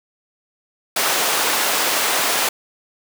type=high-pass noise; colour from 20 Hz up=pink; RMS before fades=-19 dBFS; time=0.96-2.49 s; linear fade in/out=5 ms; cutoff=560 Hz; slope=12 dB/octave; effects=none